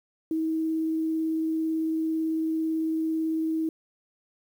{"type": "tone with vibrato", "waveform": "sine", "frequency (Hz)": 320, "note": "D#4", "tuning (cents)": 49, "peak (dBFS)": -24, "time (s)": [0.31, 3.69], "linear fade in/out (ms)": 2, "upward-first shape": "triangle", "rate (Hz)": 18, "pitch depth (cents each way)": 9, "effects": ["9-bit"]}